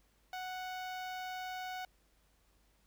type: tone with notch filter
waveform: sawtooth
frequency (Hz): 740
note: F#5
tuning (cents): 0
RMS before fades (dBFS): -42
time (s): 0.33-1.85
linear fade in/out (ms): 2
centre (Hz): 9200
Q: 0.75
effects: added 50 Hz sine -70 dBFS peak until 2.86 s + pink hiss -73 dBFS RMS until 2.86 s